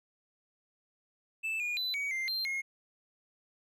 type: tone with pitch steps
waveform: triangle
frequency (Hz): 2637 / 2437 / 4003 / 2258 / 2094 / 4160 / 2153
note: E7 / D#7 / B7 / C#7 / C7 / C8 / C7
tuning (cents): 0 / -37 / +23 / +31 / +1 / -11 / +49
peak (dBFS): -30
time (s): 1.43-2.62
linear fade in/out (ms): 20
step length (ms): 170
effects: none